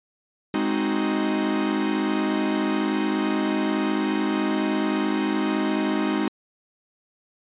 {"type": "chord", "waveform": "45% pulse", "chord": "Ab dominant seventh", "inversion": "none", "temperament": "equal", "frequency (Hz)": [207.7, 261.6, 311.1, 370], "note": ["Ab3", "C4", "Eb4", "Gb4"], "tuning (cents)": [0, 0, 0, 0], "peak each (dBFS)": [-27, -28, -25, -30], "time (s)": [0.54, 6.28], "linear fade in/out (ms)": 2, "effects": ["resampled to 8000 Hz"]}